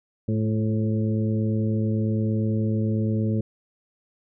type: harmonic tone with a mistuned harmonic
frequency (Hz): 108.9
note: A2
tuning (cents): -17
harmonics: 1 / 2 / 3 / 4 / 5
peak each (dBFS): -23 / -25 / -32 / -34 / -37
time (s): 0.28-3.41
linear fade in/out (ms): 5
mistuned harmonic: 3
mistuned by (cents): +41
effects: none